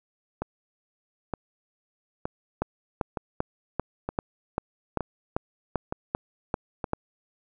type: two click trains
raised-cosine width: 1 ms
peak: -11 / -15 dBFS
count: 12 / 8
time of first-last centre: 2.62-6.934 / 0.42-6.842 s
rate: 2.55 / 1.09 Hz
effects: none